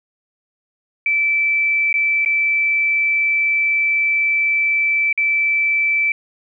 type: tone with dropouts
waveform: sine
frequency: 2322 Hz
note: D7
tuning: 20 cents flat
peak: -14 dBFS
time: 1.06-6.12 s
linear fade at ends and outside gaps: 2 ms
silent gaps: 1.928-1.94 / 2.249-2.259 / 5.128-5.176 s
effects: none